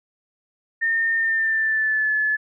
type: tone with pitch glide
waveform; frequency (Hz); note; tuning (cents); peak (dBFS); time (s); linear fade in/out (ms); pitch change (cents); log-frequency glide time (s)
sine; 1820 to 1722.8; A#6 to A6; -42 to -37; -18; 0.81-2.37; 20; -95; 1.16-2.13
effects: none